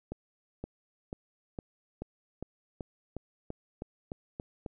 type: accelerating click train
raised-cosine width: 2 ms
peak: -24 dBFS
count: 13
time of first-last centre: 0.12-4.662 s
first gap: 520 ms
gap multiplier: 0.94
effects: none